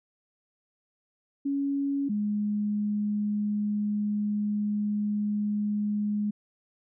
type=tone pair in turn; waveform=sine; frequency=279.3 / 208.2 Hz; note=C#4 / G#3; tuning=+13 / +5 cents; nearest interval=perfect fourth; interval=508 cents; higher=first; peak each=-25 dBFS; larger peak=neither; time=1.45-2.09 / 2.09-6.31 s; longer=second; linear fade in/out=10 ms; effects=none